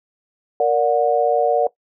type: chord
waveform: sine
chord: Bb augmented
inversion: none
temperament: just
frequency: 466.2 / 582.7 / 728.4 Hz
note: Bb4 / D5 / F#5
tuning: 0 / -14 / -27 cents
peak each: -18 dBFS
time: 0.6-1.67 s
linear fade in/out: 2 ms
effects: noise-tail reverb RT60 0.1 s tail -18 dB re dry